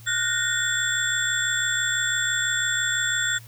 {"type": "tone cluster", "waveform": "sine", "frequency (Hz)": [1434, 1500, 1849, 3462, 7440], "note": ["F6", "F#6", "A#6", "A7", "A#8"], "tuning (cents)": [45, 23, -15, -29, -4], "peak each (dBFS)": -28, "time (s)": [0.06, 3.39], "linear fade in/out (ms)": 20, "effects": ["added 114 Hz sine -43 dBFS peak until 3.47 s", "white hiss -51 dBFS RMS until 3.47 s"]}